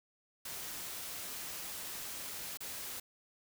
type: noise with dropouts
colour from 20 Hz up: white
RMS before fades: -43 dBFS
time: 0.45-3 s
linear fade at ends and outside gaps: 5 ms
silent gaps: 2.573-2.605 s
effects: none